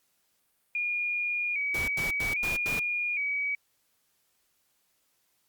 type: tone with vibrato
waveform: sine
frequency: 2349 Hz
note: D7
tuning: in tune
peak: -27 dBFS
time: 0.75-3.55 s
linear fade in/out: 2 ms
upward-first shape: square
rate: 0.62 Hz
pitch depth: 58 cents each way
type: noise bursts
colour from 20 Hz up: pink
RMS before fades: -36 dBFS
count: 5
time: 1.74-2.796 s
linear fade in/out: 5 ms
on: 140 ms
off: 89 ms
effects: white hiss -72 dBFS RMS until 5.48 s + Opus 48 kbps